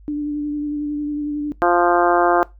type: tone with vibrato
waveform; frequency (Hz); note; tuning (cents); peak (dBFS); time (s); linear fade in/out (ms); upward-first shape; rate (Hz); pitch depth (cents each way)
sine; 294.8; D4; +7; -20; 0.08-1.52; 0; sine; 11; 18
type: harmonic tone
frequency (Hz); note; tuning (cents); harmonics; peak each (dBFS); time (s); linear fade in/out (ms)
174.61; F3; 0; 2 / 3 / 4 / 5 / 6 / 7 / 8 / 9; -18 / -23 / -17 / -23 / -23 / -23 / -27 / -27; 1.62-2.43; 0
effects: noise-tail reverb RT60 0.2 s tail -20 dB re dry + added 50 Hz sine -42 dBFS peak until 2.59 s